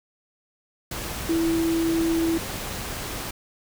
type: tone in noise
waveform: sine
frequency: 329.6 Hz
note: E4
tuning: in tune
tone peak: -20 dBFS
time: 1.29-2.38 s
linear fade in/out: 5 ms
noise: pink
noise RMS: -32 dBFS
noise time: 0.91-3.31 s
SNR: +9 dB
effects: none